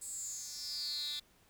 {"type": "tone with high-pass filter sweep", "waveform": "10% pulse", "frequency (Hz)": 295, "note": "D4", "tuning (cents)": 8, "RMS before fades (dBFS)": -41, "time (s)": [0.01, 1.2], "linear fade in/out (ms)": 10, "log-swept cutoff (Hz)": [8500, 3500], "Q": 8.8, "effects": ["pink hiss -67 dBFS RMS until 1.49 s"]}